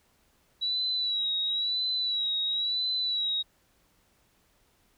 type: tone with vibrato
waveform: sine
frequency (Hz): 3903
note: B7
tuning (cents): -21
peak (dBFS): -26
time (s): 0.61-3.43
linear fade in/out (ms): 20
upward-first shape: sine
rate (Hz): 0.98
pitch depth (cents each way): 55
effects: pink hiss -67 dBFS RMS until 4.97 s